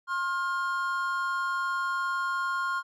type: tone pair together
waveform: triangle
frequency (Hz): 1068.4 / 1411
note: C6 / F6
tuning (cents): +36 / +17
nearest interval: perfect fourth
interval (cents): 481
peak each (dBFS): -28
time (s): 0.07-2.83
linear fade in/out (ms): 50
effects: none